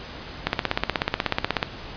click train, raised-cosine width 0.3 ms, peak -4 dBFS, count 20, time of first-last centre 0.47-1.629 s, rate 16.4 Hz, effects pink hiss -38 dBFS RMS until 1.96 s + resampled to 11025 Hz

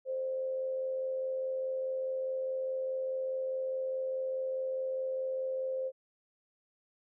sine tone with amplitude modulation, 523.3 Hz, C5, in tune, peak -30 dBFS, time 0.05-5.92 s, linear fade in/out 50 ms, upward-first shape sine, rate 84.8 Hz, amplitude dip 35%, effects none

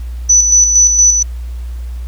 sine tone with tremolo, 5970 Hz, F#8, 15 cents sharp, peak -4 dBFS, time 0.29-1.23 s, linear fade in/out 10 ms, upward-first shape square, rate 4.3 Hz, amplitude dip 45%, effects added 60 Hz sine -20 dBFS peak until 2.07 s + pink hiss -45 dBFS RMS until 2.07 s

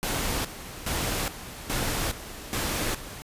pink noise with tremolo, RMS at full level -28 dBFS, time 0.03-3.22 s, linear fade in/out 0 ms, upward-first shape square, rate 1.2 Hz, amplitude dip 75%, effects resampled to 32000 Hz

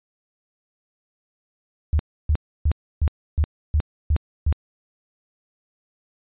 sine tone bursts, 75.5 Hz, D2, 48 cents sharp, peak -15 dBFS, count 8, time 1.93-4.526 s, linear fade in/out 0 ms, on 62 ms, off 300 ms, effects resampled to 8000 Hz

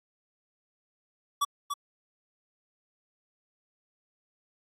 square tone with echo, 1145 Hz, D6, 44 cents flat, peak -24 dBFS, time 1.41-1.45 s, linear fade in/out 10 ms, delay 290 ms, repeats 1, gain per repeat -6 dB, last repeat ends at 1.74 s, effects AAC 48 kbps

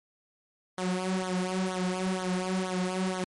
sawtooth tone with flanger, 185 Hz, F#3, in tune, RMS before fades -30 dBFS, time 0.78-3.24 s, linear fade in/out 0 ms, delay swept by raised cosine 0.39 to 4.89 ms, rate 2.1 Hz, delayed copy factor -0.8, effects MP3 48 kbps

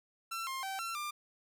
sawtooth tone with pitch steps, 1348 / 1061 / 773 / 1351 / 1193 Hz, E6 / C6 / G5 / E6 / D6, +38 / +24 / -24 / +42 / +27 cents, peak -33 dBFS, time 0.31-1.11 s, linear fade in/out 10 ms, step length 160 ms, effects none

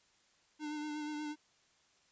square tone with vibrato, 300.6 Hz, D4, 40 cents sharp, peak -39 dBFS, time 0.59-1.36 s, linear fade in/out 50 ms, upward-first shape sine, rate 8.3 Hz, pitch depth 25 cents each way, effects white hiss -70 dBFS RMS until 2.11 s + resampled to 16000 Hz

